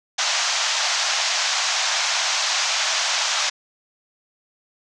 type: band-pass noise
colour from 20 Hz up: white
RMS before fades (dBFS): -22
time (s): 0.18-3.5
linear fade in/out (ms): 10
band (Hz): 630 to 6700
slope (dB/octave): 48
effects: none